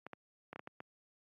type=clicks; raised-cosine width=0.5 ms; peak=-30 dBFS; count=7; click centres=0.066 / 0.133 / 0.53 / 0.56 / 0.594 / 0.674 / 0.804 s; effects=high-pass 150 Hz 12 dB/octave + AAC 48 kbps